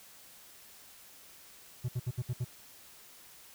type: tone bursts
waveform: triangle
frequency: 123.47 Hz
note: B2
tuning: in tune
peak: -28 dBFS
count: 6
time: 1.84-2.447 s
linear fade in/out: 10 ms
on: 47 ms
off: 65 ms
effects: white hiss -55 dBFS RMS until 3.54 s